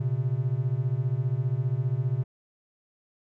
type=beating tone pair; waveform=triangle; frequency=120 / 135 Hz; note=B2 / C#3; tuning=-49 / -45 cents; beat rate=15 Hz; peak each=-25 dBFS; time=0-2.24 s; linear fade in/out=10 ms; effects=none